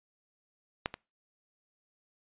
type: clicks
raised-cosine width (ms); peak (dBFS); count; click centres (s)
0.3; -13 / -22; 2; 0.859 / 0.941
effects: noise-tail reverb RT60 0.3 s tail -25 dB re dry + resampled to 8000 Hz